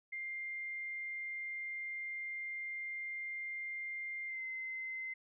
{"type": "tone with pitch glide", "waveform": "sine", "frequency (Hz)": [2100, 2065], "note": ["C7", "C7"], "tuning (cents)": [6, -23], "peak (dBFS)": -39, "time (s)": [0.12, 5.14], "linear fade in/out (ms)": 10, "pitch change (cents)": -29, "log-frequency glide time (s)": [4.27, 4.44], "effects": []}